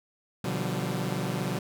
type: chord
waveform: sawtooth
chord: G dominant seventh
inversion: first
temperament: equal with one note detuned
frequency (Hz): 123.47 / 146.83 / 174.61 / 192.08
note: B2 / D3 / F3 / G3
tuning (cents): 0 / 0 / 0 / -35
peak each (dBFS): -30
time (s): 0.44-1.59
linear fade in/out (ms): 5
effects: none